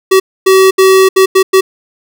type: tone bursts at uneven times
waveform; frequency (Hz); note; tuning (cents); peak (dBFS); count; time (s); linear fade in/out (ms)
square; 380.7; F#4; +49; -4; 6; 0.11-0.2 / 0.46-0.71 / 0.78-1.09 / 1.16-1.26 / 1.35-1.43 / 1.53-1.61; 10
effects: none